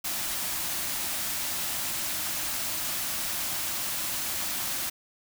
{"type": "band-stop noise", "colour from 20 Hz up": "white", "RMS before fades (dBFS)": -31, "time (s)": [0.04, 4.9], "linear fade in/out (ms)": 10, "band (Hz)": [380, 530], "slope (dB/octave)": 96, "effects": []}